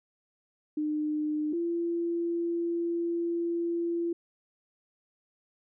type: tone pair in turn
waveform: sine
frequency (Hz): 303.1 / 340.2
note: D#4 / F4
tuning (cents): -45 / -45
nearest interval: major second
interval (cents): 200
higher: second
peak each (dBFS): -27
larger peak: neither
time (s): 0.77-1.53 / 1.53-4.13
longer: second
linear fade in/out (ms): 5
effects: none